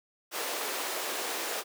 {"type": "high-pass noise", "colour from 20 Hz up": "pink", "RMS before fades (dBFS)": -34, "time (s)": [0.31, 1.64], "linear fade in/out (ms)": 50, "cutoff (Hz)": 370, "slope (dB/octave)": 24, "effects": []}